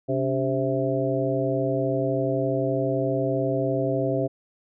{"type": "harmonic tone with a mistuned harmonic", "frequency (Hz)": 131.9, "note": "C3", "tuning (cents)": 14, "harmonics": [1, 2, 3, 4, 5], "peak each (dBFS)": [-28, -28, -28, -28, -28], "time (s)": [0.08, 4.28], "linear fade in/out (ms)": 20, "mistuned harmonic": 2, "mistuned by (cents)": 130, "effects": []}